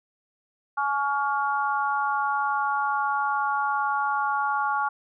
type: harmonic tone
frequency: 281.4 Hz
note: C#4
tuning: 26 cents sharp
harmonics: 3 / 4 / 5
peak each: -26 / -27 / -28 dBFS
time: 0.77-4.89 s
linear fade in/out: 10 ms
effects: none